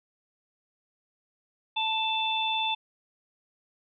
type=harmonic tone; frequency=882 Hz; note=A5; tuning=4 cents sharp; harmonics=1 / 3 / 4; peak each=-29 / -32 / -29 dBFS; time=1.76-2.75 s; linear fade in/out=10 ms; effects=none